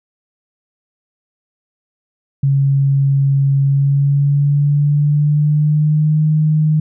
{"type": "tone with pitch glide", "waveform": "sine", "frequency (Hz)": [138.2, 154.23], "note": ["C#3", "D#3"], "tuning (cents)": [-5, -15], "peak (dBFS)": -10, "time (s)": [2.43, 6.8], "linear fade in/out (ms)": 5, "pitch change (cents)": 190, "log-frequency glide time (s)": [3.61, 6.24], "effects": []}